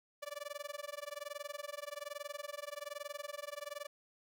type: tone with amplitude modulation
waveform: sawtooth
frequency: 582 Hz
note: D5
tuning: 16 cents flat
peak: -35 dBFS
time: 0.22-3.87 s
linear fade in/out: 10 ms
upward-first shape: sine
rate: 21.2 Hz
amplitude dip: 100%
effects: none